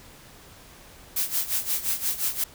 blue noise with tremolo, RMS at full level -24 dBFS, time 1.16-2.44 s, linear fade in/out 5 ms, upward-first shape sine, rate 5.7 Hz, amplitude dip 80%, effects pink hiss -49 dBFS RMS until 2.54 s

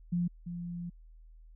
sine tone pair in turn, 174.61 / 173.2 Hz, F3 / F3, 0 / -14 cents, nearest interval unison, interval 14 cents, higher first, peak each -27 / -36 dBFS, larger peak first, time 0.12-0.28 / 0.46-0.9 s, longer second, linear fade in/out 10 ms, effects added 40 Hz sine -51 dBFS peak until 1.55 s

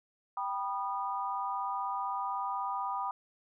sine chord, G augmented, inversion none, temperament just, 784 / 980 / 1225 Hz, G5 / B5 / D#6, 0 / -14 / -27 cents, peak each -37 / -35 / -37 dBFS, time 0.37-3.11 s, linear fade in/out 2 ms, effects none

